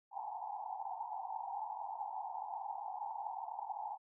pink band-pass noise, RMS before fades -43 dBFS, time 0.11-3.98 s, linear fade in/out 50 ms, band 760 to 920 Hz, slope 96 dB/octave, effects none

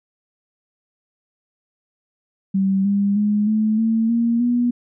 sine tone with pitch steps, 193.3 / 200.7 / 208.4 / 216.3 / 224.6 / 233.2 / 242.1 Hz, G3 / G3 / G#3 / A3 / A3 / A#3 / B3, -24 / +41 / +6 / -29 / +36 / +1 / -34 cents, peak -15 dBFS, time 2.54-4.71 s, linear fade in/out 10 ms, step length 310 ms, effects none

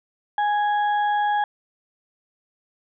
harmonic tone, 830 Hz, G#5, 1 cent flat, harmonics 1 / 2 / 4, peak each -19 / -28 / -40 dBFS, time 0.38-1.44 s, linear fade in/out 2 ms, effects none

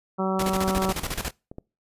harmonic tone, 190 Hz, F#3, 46 cents sharp, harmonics 1 / 2 / 3 / 4 / 5 / 6 / 7, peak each -26 / -29 / -31 / -32 / -33 / -34 / -34 dBFS, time 0.18-0.93 s, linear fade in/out 20 ms
pink noise with tremolo, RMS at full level -28 dBFS, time 0.39-1.31 s, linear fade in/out 5 ms, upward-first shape square, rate 14 Hz, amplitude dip 75%
clicks, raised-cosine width 2 ms, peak -19 / -26 / -23 dBFS, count 3, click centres 0.888 / 1.515 / 1.584 s
effects noise-tail reverb RT60 0.3 s tail -26 dB re dry + resampled to 32000 Hz

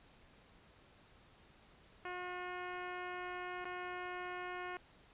10% pulse tone with dropouts, 360.2 Hz, F#4, 46 cents flat, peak -33 dBFS, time 2.05-4.77 s, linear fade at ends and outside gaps 2 ms, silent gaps 3.645-3.652 s, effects pink hiss -64 dBFS RMS until 5.13 s + resampled to 8000 Hz

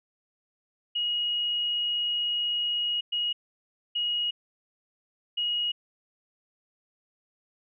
sine tone bursts at uneven times, 2891 Hz, F#7, 41 cents flat, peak -25 dBFS, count 4, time 0.95-3.01 / 3.12-3.33 / 3.95-4.31 / 5.37-5.72 s, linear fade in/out 10 ms, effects none

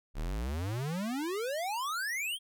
square exponential sweep, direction up, 33.67 to 3306 Hz, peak -33 dBFS, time 0.14-2.39 s, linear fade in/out 50 ms, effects none

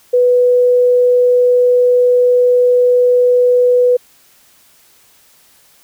sine tone, 493.9 Hz, B4, in tune, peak -7 dBFS, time 0.13-3.97 s, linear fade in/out 10 ms, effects white hiss -49 dBFS RMS until 5.83 s

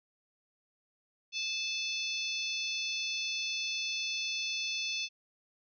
harmonic tone, 872 Hz, A5, 16 cents flat, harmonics 3 / 4 / 5 / 6 / 7, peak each -36 / -38 / -40 / -42 / -43 dBFS, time 1.32-5.09 s, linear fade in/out 50 ms, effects none

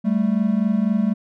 triangle tone pair together, 196 / 220 Hz, G3 / A3, 0 / 0 cents, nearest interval major second, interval 200 cents, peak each -18 / -17 dBFS, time 0.04-1.14 s, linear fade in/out 20 ms, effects none

